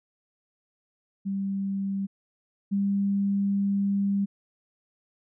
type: tone pair in turn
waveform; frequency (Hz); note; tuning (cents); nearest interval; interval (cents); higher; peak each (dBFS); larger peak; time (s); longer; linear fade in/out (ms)
sine; 196 / 198.97; G3 / G3; 0 / +26; unison; 26; second; -26 / -22; second; 1.25-2.07 / 2.71-4.26; second; 20
effects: none